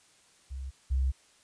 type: tone pair in turn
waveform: sine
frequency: 66.5 / 65.81 Hz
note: C2 / C2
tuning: +29 / +11 cents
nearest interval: unison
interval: 18 cents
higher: first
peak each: -35 / -24 dBFS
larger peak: second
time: 0.5-0.71 / 0.9-1.12 s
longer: second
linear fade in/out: 20 ms
effects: white hiss -62 dBFS RMS until 1.43 s + resampled to 22050 Hz